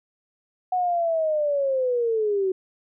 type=linear sweep; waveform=sine; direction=down; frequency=740 to 370 Hz; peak=-20 dBFS; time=0.72-2.52 s; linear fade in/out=5 ms; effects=none